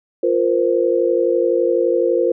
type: chord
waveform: sine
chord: F suspended fourth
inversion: none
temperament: equal with one note detuned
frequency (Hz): 349.2 / 466.2 / 518.1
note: F4 / Bb4 / C5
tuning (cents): 0 / 0 / -17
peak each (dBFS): -18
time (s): 0.23-2.32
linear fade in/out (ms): 5
effects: none